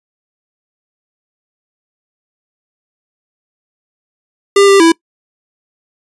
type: tone with pitch steps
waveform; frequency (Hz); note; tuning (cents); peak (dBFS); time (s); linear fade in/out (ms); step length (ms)
square; 399.2 / 394.7 / 330.3; G4 / G4 / E4; +32 / +12 / +4; -5; 4.56-4.92; 5; 120
effects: noise-tail reverb RT60 0.1 s tail -24 dB re dry + resampled to 24000 Hz